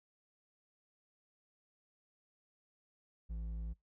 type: tone with hard clipping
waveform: sine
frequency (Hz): 55.5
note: A1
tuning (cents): +16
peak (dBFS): -40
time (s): 3.29-3.74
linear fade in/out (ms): 20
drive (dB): 6
effects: noise-tail reverb RT60 0.2 s tail -25 dB re dry